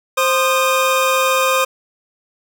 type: tone pair together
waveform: 25% pulse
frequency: 523.8 / 1228 Hz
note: C5 / D#6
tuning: +2 / -23 cents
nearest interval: octave + minor third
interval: 1475 cents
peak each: -12 / -13 dBFS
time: 0.17-1.65 s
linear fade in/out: 10 ms
effects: none